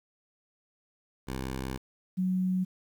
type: tone pair in turn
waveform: 10% pulse / sine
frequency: 65.41 / 185.01 Hz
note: C2 / F#3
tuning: 0 / 0 cents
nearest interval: octave + tritone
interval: 1800 cents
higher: second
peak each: -25 dBFS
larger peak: neither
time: 1.27-1.78 / 2.17-2.65 s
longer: first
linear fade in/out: 20 ms
effects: 10-bit